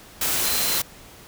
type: tone in noise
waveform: sine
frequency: 4092 Hz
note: C8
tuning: 39 cents flat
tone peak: -29 dBFS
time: 0.44-0.79 s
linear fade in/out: 5 ms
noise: white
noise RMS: -23 dBFS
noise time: 0.21-0.82 s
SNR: -9 dB
effects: pink hiss -46 dBFS RMS until 1.27 s